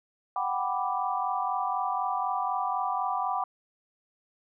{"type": "chord", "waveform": "sine", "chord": "G major seventh", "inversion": "third", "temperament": "equal", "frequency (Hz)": [740, 784, 987.8, 1174.7], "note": ["F#5", "G5", "B5", "D6"], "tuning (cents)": [0, 0, 0, 0], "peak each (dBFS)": -32, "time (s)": [0.36, 3.44], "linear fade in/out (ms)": 2, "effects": []}